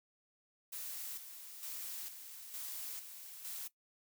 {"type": "noise with tremolo", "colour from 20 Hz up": "blue", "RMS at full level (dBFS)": -44, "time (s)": [0.72, 3.68], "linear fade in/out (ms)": 10, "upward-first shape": "square", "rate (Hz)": 1.1, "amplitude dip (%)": 55, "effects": ["noise-tail reverb RT60 0.1 s tail -17 dB re dry"]}